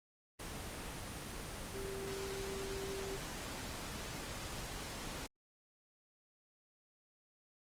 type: tone in noise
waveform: sine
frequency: 390 Hz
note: G4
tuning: 9 cents flat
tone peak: -42 dBFS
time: 1.74-3.17 s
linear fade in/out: 10 ms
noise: pink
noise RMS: -44 dBFS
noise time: 0.39-5.27 s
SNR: -1 dB
effects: low-pass 11000 Hz 12 dB/octave + Opus 24 kbps